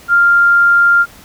sine tone, 1396 Hz, F6, 1 cent flat, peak -6 dBFS, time 0.08-1.06 s, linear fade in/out 50 ms, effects pink hiss -40 dBFS RMS until 1.24 s

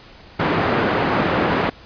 pink band-pass noise, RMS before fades -19 dBFS, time 0.39-1.7 s, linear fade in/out 10 ms, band 160 to 1800 Hz, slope 12 dB/octave, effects pink hiss -44 dBFS RMS until 1.85 s + resampled to 11025 Hz

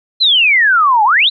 sine exponential two-way sweep, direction down then up, 4186 to 813 to 4186 Hz, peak -7 dBFS, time 0.2-1.3 s, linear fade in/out 20 ms, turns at 1.04 s, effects none

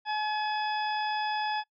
harmonic tone with a mistuned harmonic, 851 Hz, G#5, 42 cents sharp, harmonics 1 / 2 / 3 / 4 / 6, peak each -29 / -35 / -41 / -40 / -42 dBFS, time 0.05-1.64 s, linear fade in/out 50 ms, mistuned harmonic 6, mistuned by -38 cents, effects noise-tail reverb RT60 0.1 s tail -25 dB re dry

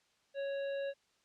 harmonic tone, 554.4 Hz, C#5, in tune, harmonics 1 / 3 / 5 / 7, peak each -35 / -48 / -53 / -55 dBFS, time 0.34-0.94 s, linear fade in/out 50 ms, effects white hiss -73 dBFS RMS until 1.24 s + low-pass 6000 Hz 12 dB/octave

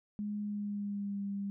sine tone with pitch glide, 207.7 to 199.58 Hz, G#3 to G3, 0 to +31 cents, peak -34 dBFS, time 0.19-1.5 s, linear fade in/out 0 ms, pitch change -69 cents, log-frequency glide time 0.41-1.23 s, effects none

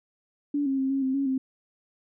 sine tone with pitch steps, 288.3 / 270.3 / 266.4 / 272.2 / 262.8 / 276.2 / 263.2 Hz, D4 / C#4 / C4 / C#4 / C4 / C#4 / C4, -32 / -44 / +31 / -31 / +8 / -6 / +10 cents, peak -23 dBFS, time 0.54-1.38 s, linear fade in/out 5 ms, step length 120 ms, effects none

